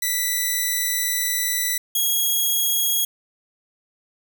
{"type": "tone pair in turn", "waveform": "5% pulse", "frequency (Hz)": [1975.5, 3305], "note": ["B6", "G#7"], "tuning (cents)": [0, -9], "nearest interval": "major sixth", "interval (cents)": 891, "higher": "second", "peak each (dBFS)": -10, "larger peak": "neither", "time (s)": [[0.02, 1.78], [1.95, 3.05]], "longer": "first", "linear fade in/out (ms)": 5, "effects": []}